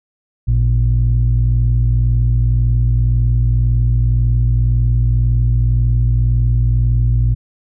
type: tone pair together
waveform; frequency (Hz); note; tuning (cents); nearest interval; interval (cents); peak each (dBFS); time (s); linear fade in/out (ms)
sine; 55.31 / 117.2; A1 / A#2; +10 / +10; octave + minor second; 1300; -12; 0.47-7.35; 20
effects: tanh soft clip ceiling -6 dBFS